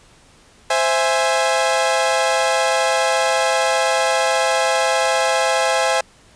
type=chord; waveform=sawtooth; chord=C augmented; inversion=none; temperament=equal with one note detuned; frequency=523.3 / 661.5 / 830.6 Hz; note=C5 / E5 / G#5; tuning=0 / +6 / 0 cents; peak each=-16 dBFS; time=0.7-6.01 s; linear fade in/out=5 ms; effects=pink hiss -50 dBFS RMS until 6.35 s + resampled to 22050 Hz